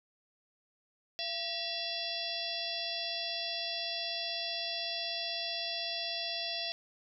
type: harmonic tone with a mistuned harmonic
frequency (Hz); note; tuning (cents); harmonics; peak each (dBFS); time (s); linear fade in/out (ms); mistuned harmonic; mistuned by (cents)
679; F5; -49; 1 / 3 / 4 / 5 / 6 / 7 / 8; -42 / -47 / -43 / -39 / -43 / -40 / -44; 1.19-6.72; 0; 3; -96
effects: none